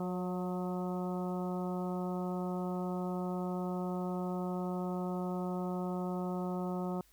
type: harmonic tone with a mistuned harmonic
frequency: 180.8 Hz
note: F#3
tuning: 40 cents flat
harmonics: 1 / 2 / 3 / 4 / 5 / 6 / 7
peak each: -35 / -40 / -44 / -44 / -47 / -52 / -49 dBFS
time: 0-7.01 s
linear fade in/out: 2 ms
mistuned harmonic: 3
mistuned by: +25 cents
effects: added 50 Hz sine -67 dBFS peak until 7.12 s + white hiss -67 dBFS RMS until 7.12 s